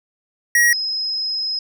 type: tone pair in turn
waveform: square / sine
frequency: 1900 / 5108 Hz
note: A#6 / D#8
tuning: +33 / +45 cents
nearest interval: octave + perfect fourth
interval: 1712 cents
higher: second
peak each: -12 / -20 dBFS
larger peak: first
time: 0.55-0.73 / 0.73-1.59 s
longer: second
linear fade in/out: 2 ms
effects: none